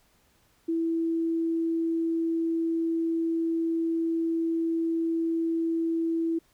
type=tone; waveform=sine; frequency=329.6 Hz; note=E4; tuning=in tune; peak=-24 dBFS; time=0.68-6.39 s; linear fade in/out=10 ms; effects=pink hiss -65 dBFS RMS until 6.53 s